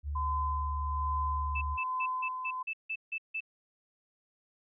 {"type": "tone", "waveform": "sine", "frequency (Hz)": 72.5, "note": "D2", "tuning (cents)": -22, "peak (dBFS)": -32, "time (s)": [0.03, 1.78], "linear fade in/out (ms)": 50}
{"type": "tone with tremolo", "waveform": "sine", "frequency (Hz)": 1022, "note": "C6", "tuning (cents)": -41, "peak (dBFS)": -30, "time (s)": [0.15, 2.63], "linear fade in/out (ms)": 10, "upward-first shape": "sine", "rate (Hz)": 1.2, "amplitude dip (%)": 45}
{"type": "tone bursts", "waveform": "sine", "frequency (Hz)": 2635, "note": "E7", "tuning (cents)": -1, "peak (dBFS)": -32, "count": 9, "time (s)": [1.55, 3.406], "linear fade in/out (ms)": 10, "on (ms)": 64, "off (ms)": 160}
{"effects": []}